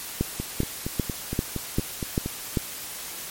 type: two click trains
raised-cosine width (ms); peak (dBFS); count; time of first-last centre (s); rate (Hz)
3; -15 / -9; 9 / 7; 0.4-2.26 / 0.21-2.572; 4.3 / 2.54
effects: white hiss -36 dBFS RMS until 3.3 s + MP3 64 kbps